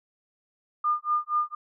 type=tone with tremolo; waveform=sine; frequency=1210 Hz; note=D#6; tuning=49 cents flat; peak=-20 dBFS; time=0.84-1.55 s; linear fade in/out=5 ms; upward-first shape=sine; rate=4.2 Hz; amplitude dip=100%; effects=none

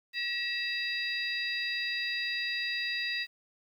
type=harmonic tone with a mistuned harmonic; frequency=958 Hz; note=A#5; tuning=47 cents sharp; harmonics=2 / 3 / 4 / 5; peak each=-34 / -36 / -37 / -38 dBFS; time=0.13-3.27 s; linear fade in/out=50 ms; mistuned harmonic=3; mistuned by=-150 cents; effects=10-bit

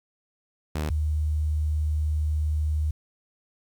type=tone pair in turn; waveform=sawtooth / sine; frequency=76.4 / 76.4 Hz; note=D#2 / D#2; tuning=-31 / -31 cents; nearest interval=unison; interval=0 cents; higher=neither; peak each=-22 dBFS; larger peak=neither; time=0.75-0.9 / 0.9-2.91 s; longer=second; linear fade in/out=5 ms; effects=9-bit

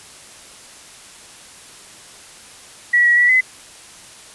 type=tone with pitch steps; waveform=sine; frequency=1934 / 1919 / 1946 / 2028 Hz; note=B6 / A#6 / B6 / B6; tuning=-37 / +50 / -26 / +45 cents; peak=-10 dBFS; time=2.93-3.41 s; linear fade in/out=10 ms; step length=120 ms; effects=white hiss -41 dBFS RMS until 4.34 s + resampled to 24000 Hz

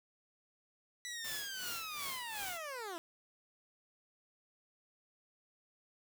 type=linear sweep; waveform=15% pulse; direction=down; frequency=1975.5 to 319.9 Hz; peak=-35 dBFS; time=1.05-2.98 s; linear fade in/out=0 ms
type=noise with tremolo; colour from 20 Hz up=white; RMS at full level=-43 dBFS; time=1.24-2.58 s; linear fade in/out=5 ms; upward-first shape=sine; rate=2.7 Hz; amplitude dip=80%
effects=none

